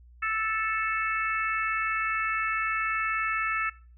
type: harmonic tone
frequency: 439.4 Hz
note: A4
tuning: 2 cents flat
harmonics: 3 / 4 / 5 / 6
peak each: -29 / -31 / -33 / -35 dBFS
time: 0.22-3.7 s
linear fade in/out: 10 ms
effects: noise-tail reverb RT60 0.4 s tail -21 dB re dry + added 60 Hz sine -50 dBFS peak until 3.97 s